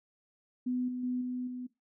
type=tone with level steps; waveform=sine; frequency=250.1 Hz; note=B3; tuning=22 cents sharp; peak=-29 / -34 / -30 / -33 / -37 dBFS; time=0.66-1.67 s; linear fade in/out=10 ms; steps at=0.88 / 1.03 / 1.21 / 1.47 s; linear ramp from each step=5 ms; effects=noise-tail reverb RT60 0.2 s tail -18 dB re dry